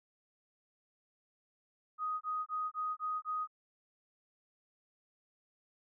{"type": "tone bursts", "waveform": "sine", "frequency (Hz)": 1249, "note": "D#6", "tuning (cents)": 6, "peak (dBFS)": -33, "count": 6, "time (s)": [1.98, 3.475], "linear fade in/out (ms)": 50, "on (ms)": 230, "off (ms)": 23, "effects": []}